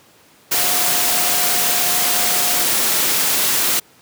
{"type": "tone in noise", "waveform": "sine", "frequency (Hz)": 716, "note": "F5", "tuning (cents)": 43, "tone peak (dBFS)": -28, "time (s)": [0.54, 2.65], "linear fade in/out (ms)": 10, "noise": "white", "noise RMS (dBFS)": -17, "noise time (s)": [0.51, 3.8], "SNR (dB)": -14, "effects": ["pink hiss -50 dBFS RMS until 4.01 s", "high-pass 150 Hz 12 dB/octave"]}